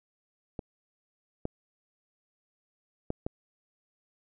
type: clicks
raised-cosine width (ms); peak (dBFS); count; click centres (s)
2; -22 / -18 / -17 / -18; 4; 0.592 / 1.454 / 3.104 / 3.265
effects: none